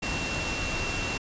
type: tone in noise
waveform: sine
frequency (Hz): 2723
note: F7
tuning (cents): -44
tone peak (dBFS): -33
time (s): 0.02-1.18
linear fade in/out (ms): 10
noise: pink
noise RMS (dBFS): -31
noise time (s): 0.02-1.18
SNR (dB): -5
effects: resampled to 16000 Hz